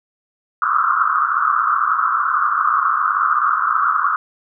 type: band-pass noise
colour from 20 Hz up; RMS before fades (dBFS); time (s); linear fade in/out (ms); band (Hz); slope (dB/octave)
white; -17; 0.62-4.16; 2; 1100 to 1400; 96
effects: none